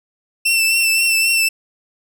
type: tone with vibrato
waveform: sawtooth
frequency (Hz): 2682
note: E7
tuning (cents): +29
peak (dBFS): -10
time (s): 0.45-1.49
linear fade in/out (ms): 10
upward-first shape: triangle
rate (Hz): 3.8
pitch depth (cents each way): 33
effects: none